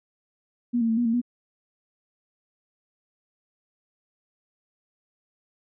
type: tone with pitch steps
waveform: sine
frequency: 240.5 / 228.5 / 224.5 / 240.5 / 227.8 / 242.9 Hz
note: B3 / A#3 / A3 / B3 / A#3 / B3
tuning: -46 / -34 / +35 / -46 / -40 / -29 cents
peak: -20 dBFS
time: 0.73-1.216 s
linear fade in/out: 20 ms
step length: 81 ms
effects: none